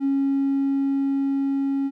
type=tone with level ramp; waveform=triangle; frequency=274.9 Hz; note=C#4; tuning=14 cents flat; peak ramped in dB=-15 to -18 dBFS; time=0-1.91 s; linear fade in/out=50 ms; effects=tanh soft clip ceiling -15 dBFS